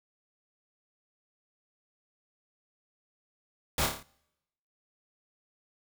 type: noise with echo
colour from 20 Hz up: pink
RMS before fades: -28 dBFS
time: 3.78-3.86 s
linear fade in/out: 2 ms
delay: 28 ms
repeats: 6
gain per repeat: -4 dB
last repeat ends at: 4.028 s
effects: noise-tail reverb RT60 0.9 s tail -26 dB re dry